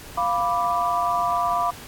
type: chord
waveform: sine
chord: B diminished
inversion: second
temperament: equal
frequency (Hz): 698.5 / 987.8 / 1174.7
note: F5 / B5 / D6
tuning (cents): 0 / 0 / 0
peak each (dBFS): -24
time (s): 0.17-1.71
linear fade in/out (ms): 10
effects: pink hiss -41 dBFS RMS until 1.87 s + AAC 64 kbps